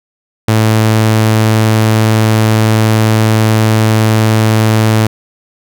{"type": "tone", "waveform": "sawtooth", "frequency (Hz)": 109.8, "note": "A2", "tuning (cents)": -3, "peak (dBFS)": -3, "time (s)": [0.48, 5.07], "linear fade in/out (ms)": 5, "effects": []}